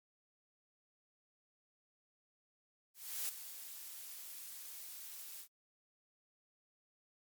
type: noise with ADSR envelope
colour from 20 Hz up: blue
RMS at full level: -38 dBFS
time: 2.94-5.48 s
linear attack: 350 ms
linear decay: 4 ms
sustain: -11 dB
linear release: 77 ms
effects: MP3 96 kbps